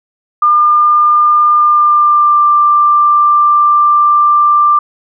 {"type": "tone with pitch glide", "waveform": "sine", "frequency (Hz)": [1203, 1183.7], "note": ["D6", "D6"], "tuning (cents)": [41, 13], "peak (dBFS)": -5, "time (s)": [0.42, 4.79], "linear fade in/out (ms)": 5, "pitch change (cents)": -28, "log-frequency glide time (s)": [1.57, 2.44], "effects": []}